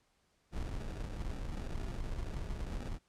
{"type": "noise with sample-and-hold", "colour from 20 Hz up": "brown", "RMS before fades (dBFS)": -39, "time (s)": [0.51, 2.99], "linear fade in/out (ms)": 50, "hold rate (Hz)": 1050, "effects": ["pink hiss -74 dBFS RMS until 3.08 s", "low-pass 9000 Hz 12 dB/octave"]}